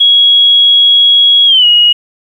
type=tone with pitch glide; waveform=sine; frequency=3322 to 2892 Hz; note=G#7 to F#7; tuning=0 to -40 cents; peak=-3 dBFS; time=0-1.93 s; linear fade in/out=10 ms; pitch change=-240 cents; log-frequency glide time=1.46-1.66 s; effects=7-bit